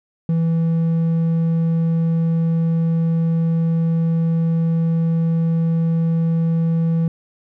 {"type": "tone with hard clipping", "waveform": "sine", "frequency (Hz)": 164.81, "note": "E3", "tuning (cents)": 0, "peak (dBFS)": -16, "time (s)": [0.29, 7.08], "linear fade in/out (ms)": 2, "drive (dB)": 3, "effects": []}